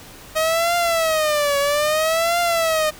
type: tone with vibrato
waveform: sawtooth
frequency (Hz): 626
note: D#5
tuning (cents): +10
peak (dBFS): -13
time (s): 0.35-2.91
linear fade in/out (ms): 20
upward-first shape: triangle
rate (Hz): 0.61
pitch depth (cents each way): 190
effects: pink hiss -41 dBFS RMS until 2.99 s